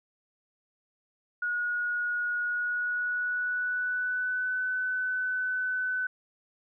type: tone with pitch glide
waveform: sine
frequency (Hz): 1449 to 1506.2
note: F#6 to F#6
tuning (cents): -37 to +30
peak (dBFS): -27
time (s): 1.42-6.07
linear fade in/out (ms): 5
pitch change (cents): +67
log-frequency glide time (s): 2.42-4.62
effects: none